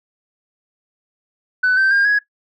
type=tone with pitch steps; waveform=sine; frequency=1500 / 1553.8 / 1609.5 / 1667.2 Hz; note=F#6 / G6 / G6 / G#6; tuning=+23 / -16 / +45 / +6 cents; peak=-10 dBFS; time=1.63-2.19 s; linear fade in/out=10 ms; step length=140 ms; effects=noise-tail reverb RT60 0.1 s tail -17 dB re dry + tanh soft clip ceiling -10 dBFS